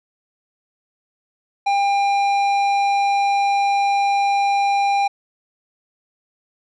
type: tone with tanh clipping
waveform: sine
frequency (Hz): 800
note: G5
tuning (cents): +35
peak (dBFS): -17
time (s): 1.66-5.08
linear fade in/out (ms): 10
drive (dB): 12
effects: none